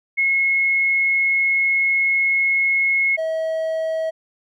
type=tone pair in turn; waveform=sine / triangle; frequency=2172 / 642.6 Hz; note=C#7 / E5; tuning=-36 / -44 cents; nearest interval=octave + major sixth; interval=2108 cents; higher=first; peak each=-15 / -18 dBFS; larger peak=first; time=0.17-3.17 / 3.17-4.11 s; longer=first; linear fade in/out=20 ms; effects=none